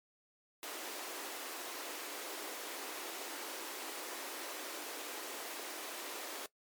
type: high-pass noise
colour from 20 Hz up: pink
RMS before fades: -44 dBFS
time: 0.63-6.46 s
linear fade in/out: 0 ms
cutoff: 290 Hz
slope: 48 dB/octave
effects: noise-tail reverb RT60 0.1 s tail -19 dB re dry + MP3 96 kbps